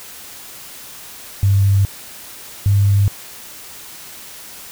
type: tone pair in turn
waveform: sine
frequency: 98.7 / 100.14 Hz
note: G2 / G2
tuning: +12 / +37 cents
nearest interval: unison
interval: 25 cents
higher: second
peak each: -10 dBFS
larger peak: neither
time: 1.43-1.85 / 2.66-3.08 s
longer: neither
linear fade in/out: 0 ms
effects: white hiss -36 dBFS RMS until 4.71 s